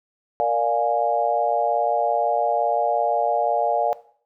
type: chord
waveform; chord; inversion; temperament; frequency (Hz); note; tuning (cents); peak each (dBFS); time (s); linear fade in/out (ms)
sine; Bb dominant seventh; none; equal with one note detuned; 466.2 / 587.3 / 704.9 / 830.6; Bb4 / D5 / F5 / Ab5; 0 / 0 / +16 / 0; -27 / -23 / -22 / -24; 0.4-3.93; 0
effects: noise-tail reverb RT60 0.5 s tail -17 dB re dry